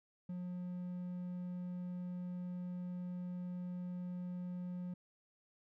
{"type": "tone", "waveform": "triangle", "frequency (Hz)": 179.1, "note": "F3", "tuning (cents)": 44, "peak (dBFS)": -38, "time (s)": [0.29, 4.94], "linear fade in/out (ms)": 5, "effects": []}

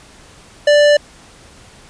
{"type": "tone with hard clipping", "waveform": "sine", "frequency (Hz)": 587.3, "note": "D5", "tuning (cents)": 0, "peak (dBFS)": -9, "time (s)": [0.67, 0.97], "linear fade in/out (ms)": 5, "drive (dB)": 16, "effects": ["pink hiss -43 dBFS RMS until 1.89 s", "resampled to 22050 Hz"]}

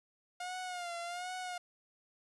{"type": "tone with vibrato", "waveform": "sawtooth", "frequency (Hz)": 711, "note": "F5", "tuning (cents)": 31, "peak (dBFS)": -35, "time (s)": [0.4, 1.58], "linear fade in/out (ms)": 5, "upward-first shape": "sine", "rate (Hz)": 1.3, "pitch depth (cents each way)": 66, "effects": ["resampled to 24000 Hz"]}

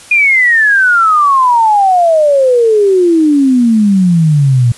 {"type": "exponential sweep", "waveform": "sine", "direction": "down", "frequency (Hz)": [2457, 116.54], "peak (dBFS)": -5, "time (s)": [0.11, 4.72], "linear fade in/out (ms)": 5, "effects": ["white hiss -35 dBFS RMS until 4.77 s", "resampled to 24000 Hz"]}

